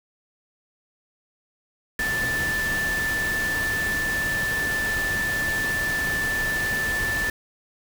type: tone in noise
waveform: sine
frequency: 1760 Hz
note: A6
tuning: in tune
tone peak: -23 dBFS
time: 1.99-7.3 s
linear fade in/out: 2 ms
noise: pink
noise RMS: -31 dBFS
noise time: 1.99-7.3 s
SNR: +5 dB
effects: none